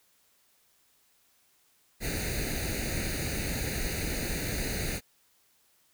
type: noise with comb filter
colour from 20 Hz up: pink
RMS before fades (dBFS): -32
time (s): 2-5.01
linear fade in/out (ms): 50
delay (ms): 0.46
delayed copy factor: +0.85
effects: white hiss -67 dBFS RMS until 5.93 s